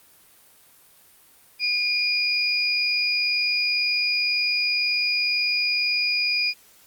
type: tone pair together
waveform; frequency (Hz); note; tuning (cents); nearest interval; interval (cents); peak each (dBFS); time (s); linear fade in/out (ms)
sine; 2423 / 4919; D#7 / D#8; -47 / -21; octave; 1226; -23; 1.59-6.54; 50
effects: white hiss -54 dBFS RMS until 6.86 s + Opus 32 kbps